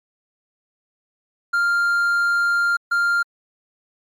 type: tone bursts at uneven times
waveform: triangle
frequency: 1396.9 Hz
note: F6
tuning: in tune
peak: -14 dBFS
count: 2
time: 1.53-2.77 / 2.91-3.23 s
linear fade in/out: 10 ms
effects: MP3 96 kbps